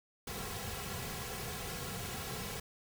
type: noise with comb filter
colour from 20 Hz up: pink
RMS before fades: -41 dBFS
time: 0.27-2.6 s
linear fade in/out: 5 ms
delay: 3.3 ms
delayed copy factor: -0.75
effects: none